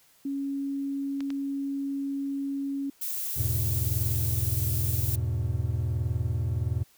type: tone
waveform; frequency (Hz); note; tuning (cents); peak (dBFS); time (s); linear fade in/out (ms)
sine; 277.2; C#4; 0; -28; 0.25-2.9; 5
type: clicks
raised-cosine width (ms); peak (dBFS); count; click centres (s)
0.2; -24; 2; 1.206 / 1.304
type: noise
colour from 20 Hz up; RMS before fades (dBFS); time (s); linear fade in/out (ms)
violet; -32; 3.01-5.16; 10
type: chord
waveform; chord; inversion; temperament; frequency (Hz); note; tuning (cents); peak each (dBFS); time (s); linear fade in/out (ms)
triangle; E major; none; equal; 82.41 / 103.83 / 123.47; E2 / G#2 / B2; 0 / 0 / 0; -28; 3.36-6.84; 20
effects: white hiss -61 dBFS RMS until 6.97 s